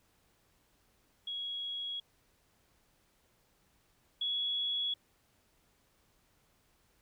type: tone pair in turn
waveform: sine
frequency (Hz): 3322 / 3363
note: G#7 / G#7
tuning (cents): 0 / +21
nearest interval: unison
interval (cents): 21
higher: second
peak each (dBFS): -36 / -31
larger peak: second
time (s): 1.27-2 / 4.21-4.94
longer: neither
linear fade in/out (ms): 5
effects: pink hiss -71 dBFS RMS until 7.01 s